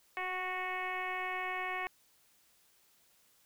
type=tone with frequency modulation; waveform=sine; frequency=1472 Hz; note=F#6; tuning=9 cents flat; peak=-34 dBFS; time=0.17-1.87 s; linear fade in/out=0 ms; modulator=367 Hz; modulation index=2.7; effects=white hiss -68 dBFS RMS until 3.45 s